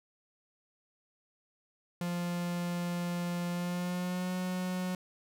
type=tone with pitch glide; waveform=45% pulse; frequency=174.61 to 182.87 Hz; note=F3 to F#3; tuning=0 to -20 cents; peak=-32 dBFS; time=2.01-4.95 s; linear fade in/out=2 ms; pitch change=+80 cents; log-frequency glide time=3.5-4.34 s; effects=none

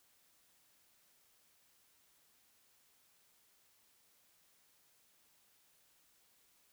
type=silence; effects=white hiss -71 dBFS RMS until 6.72 s

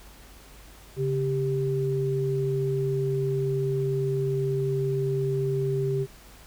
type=tone pair together; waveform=sine; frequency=138.59 / 393.4 Hz; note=C#3 / G4; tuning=0 / +6 cents; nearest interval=octave + tritone; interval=1806 cents; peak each=-26 dBFS; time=0.96-6.07 s; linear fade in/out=50 ms; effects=added 50 Hz sine -50 dBFS peak until 6.46 s + pink hiss -51 dBFS RMS until 6.46 s

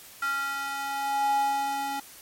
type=tone with high-pass filter sweep; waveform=square; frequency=277.2 Hz; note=C#4; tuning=in tune; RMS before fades=-28 dBFS; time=0.22-2 s; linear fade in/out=5 ms; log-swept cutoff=1400 to 600 Hz; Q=5.9; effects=white hiss -48 dBFS RMS until 2.21 s + MP3 64 kbps

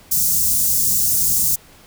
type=band-stop noise; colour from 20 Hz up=white; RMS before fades=-17 dBFS; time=0.11-1.56 s; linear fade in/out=10 ms; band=200 to 6000 Hz; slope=24 dB/octave; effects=pink hiss -47 dBFS RMS until 1.86 s

